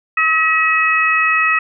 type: harmonic tone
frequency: 640 Hz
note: D#5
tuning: 49 cents sharp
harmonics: 2 / 3 / 4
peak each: -16 / -16 / -16 dBFS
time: 0.17-1.59 s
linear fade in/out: 5 ms
effects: none